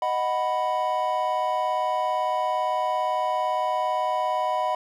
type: chord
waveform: triangle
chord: B major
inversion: first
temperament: equal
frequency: 622.3 / 740 / 987.8 Hz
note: D#5 / F#5 / B5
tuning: 0 / 0 / 0 cents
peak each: -26 / -25 / -24 dBFS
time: 0.02-4.75 s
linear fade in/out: 2 ms
effects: none